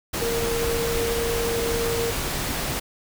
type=tone in noise; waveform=sine; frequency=464.6 Hz; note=A#4; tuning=6 cents flat; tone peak=-24 dBFS; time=0.21-2.11 s; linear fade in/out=10 ms; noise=pink; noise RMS=-27 dBFS; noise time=0.13-2.8 s; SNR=0 dB; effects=none